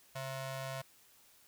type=ring-modulated tone; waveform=sawtooth; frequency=400.4 Hz; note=G4; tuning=37 cents sharp; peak=-32 dBFS; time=0.15-0.82 s; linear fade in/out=10 ms; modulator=265 Hz; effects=white hiss -64 dBFS RMS until 1.47 s